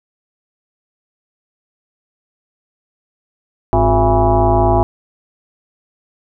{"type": "tone with frequency modulation", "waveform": "sine", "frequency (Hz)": 359.6, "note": "F#4", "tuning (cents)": -49, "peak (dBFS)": -9, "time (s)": [3.73, 4.83], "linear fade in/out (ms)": 0, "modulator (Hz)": 155, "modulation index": 3.7, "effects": []}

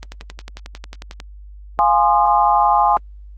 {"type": "click train", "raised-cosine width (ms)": 0.2, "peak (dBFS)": -15, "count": 14, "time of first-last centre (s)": [0.03, 1.201], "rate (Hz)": 11.1}
{"type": "chord", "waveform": "sine", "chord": "F minor seventh", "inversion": "none", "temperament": "equal with one note detuned", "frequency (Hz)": [698.5, 830.6, 1046.5, 1216.8], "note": ["F5", "Ab5", "C6", "Eb6"], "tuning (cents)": [0, 0, 0, -39], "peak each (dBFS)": [-19, -14, -17, -20], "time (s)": [1.79, 2.97], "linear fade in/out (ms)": 0}
{"effects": ["added 50 Hz sine -35 dBFS peak until 3.37 s", "Opus 32 kbps"]}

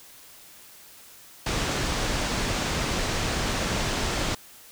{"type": "low-pass noise", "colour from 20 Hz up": "pink", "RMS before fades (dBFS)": -27, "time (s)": [1.46, 4.35], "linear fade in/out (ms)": 5, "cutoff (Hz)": 7700, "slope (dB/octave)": 24, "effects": ["white hiss -49 dBFS RMS until 4.71 s"]}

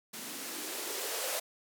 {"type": "noise with band-pass filter sweep", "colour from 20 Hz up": "violet", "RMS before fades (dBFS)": -38, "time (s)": [0.13, 1.4], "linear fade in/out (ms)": 10, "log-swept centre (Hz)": [210, 570], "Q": 4.2, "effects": []}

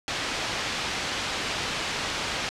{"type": "low-pass noise", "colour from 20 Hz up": "white", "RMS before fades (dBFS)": -30, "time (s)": [0.08, 2.49], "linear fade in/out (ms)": 0, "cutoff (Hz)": 4200, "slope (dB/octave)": 12, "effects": ["low-pass 8000 Hz 12 dB/octave"]}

